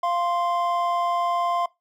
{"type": "tone pair together", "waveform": "triangle", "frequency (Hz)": [695, 1046.5], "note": ["F5", "C6"], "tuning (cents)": [-9, 0], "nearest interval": "perfect fifth", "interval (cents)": 709, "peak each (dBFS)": -22, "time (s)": [0.03, 1.66], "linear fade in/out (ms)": 5, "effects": ["noise-tail reverb RT60 0.2 s tail -21 dB re dry"]}